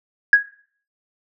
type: tone with exponential decay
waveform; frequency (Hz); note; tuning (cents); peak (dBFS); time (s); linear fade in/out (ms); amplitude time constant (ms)
sine; 1657; G#6; -4; -3; 0.33-0.46; 2; 28
effects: noise-tail reverb RT60 0.5 s tail -17 dB re dry + tanh soft clip ceiling 0 dBFS